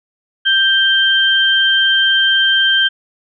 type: tone pair together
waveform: sine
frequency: 1572 / 3144 Hz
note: G6 / G7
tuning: +4 / +4 cents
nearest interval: octave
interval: 1200 cents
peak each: -13 / -12 dBFS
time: 0.45-2.89 s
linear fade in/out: 20 ms
effects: none